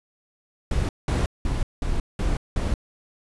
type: noise bursts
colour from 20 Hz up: brown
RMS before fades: -23 dBFS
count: 6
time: 0.71-2.74 s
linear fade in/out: 2 ms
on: 180 ms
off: 190 ms
effects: resampled to 24000 Hz